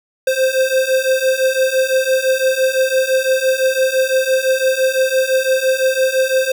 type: beating tone pair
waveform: square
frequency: 520 / 525.9 Hz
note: C5 / C5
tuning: -11 / +9 cents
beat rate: 5.9 Hz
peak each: -18 / -16 dBFS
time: 0.27-6.52 s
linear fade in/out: 5 ms
effects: none